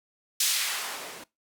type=noise with band-pass filter sweep; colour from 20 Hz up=blue; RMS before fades=-30 dBFS; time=0.4-1.24 s; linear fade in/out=5 ms; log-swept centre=4800 to 210 Hz; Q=0.75; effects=noise-tail reverb RT60 0.2 s tail -21 dB re dry